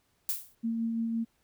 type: noise with exponential decay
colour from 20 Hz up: violet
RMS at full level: -27 dBFS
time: 0.29-0.55 s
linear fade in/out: 2 ms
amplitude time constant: 55 ms
type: tone with tremolo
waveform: sine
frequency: 228.3 Hz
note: A#3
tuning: 36 cents flat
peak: -27 dBFS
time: 0.63-1.25 s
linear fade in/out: 20 ms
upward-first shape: sine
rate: 5.9 Hz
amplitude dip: 25%
effects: pink hiss -72 dBFS RMS until 1.43 s